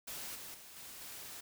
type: noise with level steps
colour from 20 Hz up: white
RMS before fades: -44 / -48 / -54 / -50 / -48 dBFS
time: 0.07-1.41 s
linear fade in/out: 10 ms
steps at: 0.35 / 0.54 / 0.76 / 1.01 s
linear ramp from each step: 5 ms
effects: none